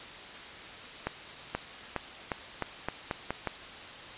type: accelerating click train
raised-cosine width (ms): 0.5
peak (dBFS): -15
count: 9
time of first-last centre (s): 1.07-3.473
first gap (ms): 480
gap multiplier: 0.86
effects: white hiss -44 dBFS RMS until 4.17 s + resampled to 8000 Hz